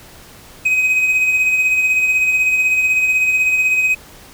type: tone with tremolo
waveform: triangle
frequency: 2521 Hz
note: D#7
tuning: 22 cents sharp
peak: -9 dBFS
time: 0.65-3.95 s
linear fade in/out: 10 ms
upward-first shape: sine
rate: 16 Hz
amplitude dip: 40%
effects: pink hiss -41 dBFS RMS until 4.33 s